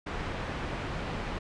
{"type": "low-pass noise", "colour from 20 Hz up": "pink", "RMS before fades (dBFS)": -35, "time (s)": [0.06, 1.39], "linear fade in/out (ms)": 10, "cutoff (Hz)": 2500, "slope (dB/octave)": 12, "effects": ["resampled to 22050 Hz"]}